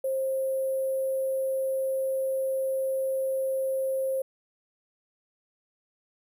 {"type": "tone with sample-and-hold", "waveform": "sine", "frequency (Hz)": 531, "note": "C5", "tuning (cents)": 25, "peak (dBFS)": -25, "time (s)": [0.04, 4.22], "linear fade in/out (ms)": 5, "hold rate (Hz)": 11025, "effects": []}